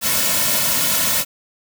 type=noise with comb filter; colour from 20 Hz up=white; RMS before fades=-18 dBFS; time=0.01-1.25 s; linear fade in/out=50 ms; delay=2.5 ms; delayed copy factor=-0.75; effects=none